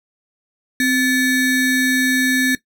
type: ring-modulated tone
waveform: square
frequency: 1000 Hz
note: B5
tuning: 21 cents sharp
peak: -12 dBFS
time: 0.8-2.55 s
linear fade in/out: 2 ms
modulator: 740 Hz
effects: noise-tail reverb RT60 0.1 s tail -17 dB re dry